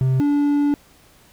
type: tone pair in turn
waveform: triangle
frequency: 130.81 / 289 Hz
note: C3 / D4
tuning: 0 / -28 cents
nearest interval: octave + major second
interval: 1372 cents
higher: second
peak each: -13 dBFS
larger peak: neither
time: 0.01-0.2 / 0.2-0.74 s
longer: second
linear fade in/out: 0 ms
effects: pink hiss -52 dBFS RMS until 1.32 s